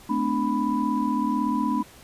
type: tone cluster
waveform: sine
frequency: 217.9 / 254.1 / 295.5 / 991 Hz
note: A3 / B3 / D4 / B5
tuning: -17 / +49 / +11 / +6 cents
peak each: -27 dBFS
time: 0.09-1.83 s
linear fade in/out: 10 ms
effects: pink hiss -49 dBFS RMS until 2.03 s + resampled to 32000 Hz